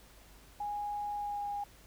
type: tone with pitch glide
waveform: sine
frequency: 825 to 815.5 Hz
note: G#5 to G#5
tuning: -12 to -32 cents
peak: -34 dBFS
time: 0.6-1.64 s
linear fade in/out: 5 ms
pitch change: -20 cents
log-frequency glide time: 1.11-1.51 s
effects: added 50 Hz sine -58 dBFS peak until 1.86 s + pink hiss -59 dBFS RMS until 1.86 s